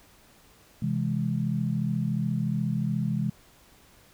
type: chord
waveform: sine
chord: C augmented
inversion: none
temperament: equal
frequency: 130.81 / 164.81 / 207.7 Hz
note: C3 / E3 / G#3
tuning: 0 / 0 / 0 cents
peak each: -29 / -29 / -29 dBFS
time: 0.82-3.3 s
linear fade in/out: 5 ms
effects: pink hiss -57 dBFS RMS until 4.13 s